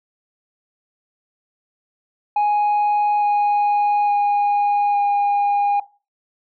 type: tone with pitch steps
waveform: sine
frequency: 830.6 / 824.9 / 819.2 / 813.5 Hz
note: G#5 / G#5 / G#5 / G#5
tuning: 0 / -12 / -24 / -36 cents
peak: -12 dBFS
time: 2.36-5.8 s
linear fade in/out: 5 ms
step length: 860 ms
effects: noise-tail reverb RT60 0.3 s tail -18 dB re dry + tanh soft clip ceiling -14 dBFS